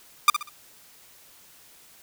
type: tone with echo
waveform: sawtooth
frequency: 1198 Hz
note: D6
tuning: 34 cents sharp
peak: -8 dBFS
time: 0.28-0.3 s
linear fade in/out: 2 ms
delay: 64 ms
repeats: 3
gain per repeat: -10 dB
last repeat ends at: 0.492 s
effects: white hiss -53 dBFS RMS until 2.02 s